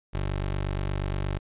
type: tone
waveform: 20% pulse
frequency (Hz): 48.47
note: G1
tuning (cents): -19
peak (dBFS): -22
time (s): 0.13-1.39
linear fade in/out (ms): 20
effects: resampled to 8000 Hz